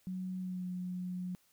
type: tone with pitch glide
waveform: sine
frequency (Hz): 185 to 181.19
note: F#3 to F#3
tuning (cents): 0 to -36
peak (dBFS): -36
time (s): 0.07-1.35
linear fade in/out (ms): 0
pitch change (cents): -36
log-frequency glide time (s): 0.39-0.66
effects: white hiss -70 dBFS RMS until 1.52 s